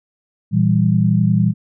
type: chord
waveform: sine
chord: E diminished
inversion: second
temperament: equal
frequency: 116.54 / 164.81 / 196 Hz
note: Bb2 / E3 / G3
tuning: 0 / 0 / 0 cents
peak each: -16 dBFS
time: 0.51-1.54 s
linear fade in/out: 50 ms
effects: none